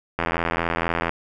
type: click train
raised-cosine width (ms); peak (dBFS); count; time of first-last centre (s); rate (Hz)
0.5; -7; 77; 0.19-1.094; 84.1
effects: none